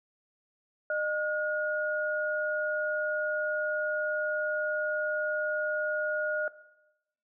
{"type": "tone pair together", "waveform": "sine", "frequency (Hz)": [610, 1438.3], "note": ["D#5", "F#6"], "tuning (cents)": [-34, -49], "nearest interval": "octave + minor third", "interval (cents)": 1485, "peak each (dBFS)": [-30, -30], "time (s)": [0.9, 6.48], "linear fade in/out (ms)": 2, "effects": ["noise-tail reverb RT60 0.9 s tail -17 dB re dry"]}